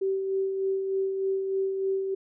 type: tone with tremolo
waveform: sine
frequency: 385.9 Hz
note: G4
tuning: 27 cents flat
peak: -23 dBFS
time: 0.01-2.15 s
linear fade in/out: 10 ms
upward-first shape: sine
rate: 3.3 Hz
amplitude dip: 40%
effects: none